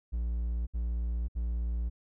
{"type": "tone bursts", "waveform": "triangle", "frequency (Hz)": 58.27, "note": "A#1", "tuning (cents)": 0, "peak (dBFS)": -27, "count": 3, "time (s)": [0.12, 1.9], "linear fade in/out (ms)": 20, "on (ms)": 550, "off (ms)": 65, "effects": []}